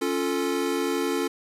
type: chord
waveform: square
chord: Db augmented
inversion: none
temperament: equal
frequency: 277.2 / 349.2 / 440 Hz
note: Db4 / F4 / A4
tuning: 0 / 0 / 0 cents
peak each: -29 dBFS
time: 0.01-1.28 s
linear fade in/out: 10 ms
effects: resampled to 32000 Hz + 9-bit